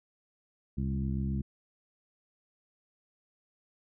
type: harmonic tone with a mistuned harmonic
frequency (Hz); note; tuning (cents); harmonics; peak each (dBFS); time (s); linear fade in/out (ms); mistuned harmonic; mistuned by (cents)
67.4; C#2; -48; 1 / 2 / 3 / 4 / 5; -33 / -34 / -34 / -44 / -46; 0.77-1.42; 10; 1; +70
effects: none